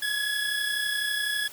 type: tone pair together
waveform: 25% pulse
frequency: 1661.2 / 1693.2 Hz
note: G#6 / G#6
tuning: 0 / +33 cents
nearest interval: unison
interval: 33 cents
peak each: -29 / -23 dBFS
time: 0.02-1.48 s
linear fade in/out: 5 ms
effects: white hiss -45 dBFS RMS until 1.52 s